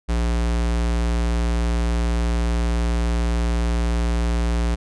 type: tone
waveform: square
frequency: 58.27 Hz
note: A#1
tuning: in tune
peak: -19 dBFS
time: 0.08-4.76 s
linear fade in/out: 20 ms
effects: resampled to 22050 Hz